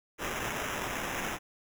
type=noise with sample-and-hold; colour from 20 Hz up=blue; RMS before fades=-35 dBFS; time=0.18-1.39 s; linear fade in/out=50 ms; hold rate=4410 Hz; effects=none